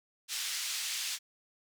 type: band-pass noise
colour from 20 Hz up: white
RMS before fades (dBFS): -36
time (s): 0.28-1.19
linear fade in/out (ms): 50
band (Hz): 2300 to 6500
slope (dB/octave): 12
effects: none